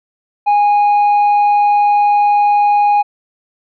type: tone with tanh clipping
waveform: sine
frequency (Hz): 824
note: G#5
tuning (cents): -14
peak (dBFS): -9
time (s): 0.46-3.03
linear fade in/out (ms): 20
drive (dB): 3
effects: none